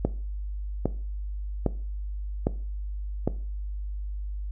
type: click train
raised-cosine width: 2 ms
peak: -9 dBFS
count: 5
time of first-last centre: 0.05-3.276 s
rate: 1.24 Hz
effects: noise-tail reverb RT60 0.4 s tail -17 dB re dry + added 50 Hz sine -30 dBFS peak until 4.51 s